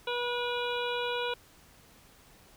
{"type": "harmonic tone", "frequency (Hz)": 485.1, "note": "B4", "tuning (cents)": -31, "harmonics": [1, 2, 3, 5, 6, 7, 8], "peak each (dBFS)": [-33, -36, -38, -40, -41, -41, -42], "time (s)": [0.07, 1.34], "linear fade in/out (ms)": 5, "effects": ["pink hiss -58 dBFS RMS until 2.56 s"]}